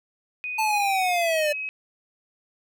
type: tone with pitch glide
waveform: sine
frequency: 2489 to 2549 Hz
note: D#7 to D#7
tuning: 0 to +41 cents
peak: -28 dBFS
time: 0.44-1.69 s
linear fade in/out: 0 ms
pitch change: +41 cents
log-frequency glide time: 0.98-1.19 s
type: linear sweep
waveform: square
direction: down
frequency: 885 to 585 Hz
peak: -22 dBFS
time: 0.58-1.53 s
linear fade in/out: 10 ms
effects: none